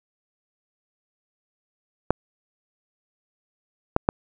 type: clicks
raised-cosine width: 1 ms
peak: -3 dBFS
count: 3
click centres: 2.106 / 3.964 / 4.089 s
effects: none